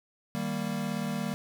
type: chord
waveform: square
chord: Eb major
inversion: none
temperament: equal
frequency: 155.56 / 196 / 233.1 Hz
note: Eb3 / G3 / Bb3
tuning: 0 / 0 / 0 cents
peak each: -37 / -34 / -35 dBFS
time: 0.35-1.34 s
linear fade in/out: 0 ms
effects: none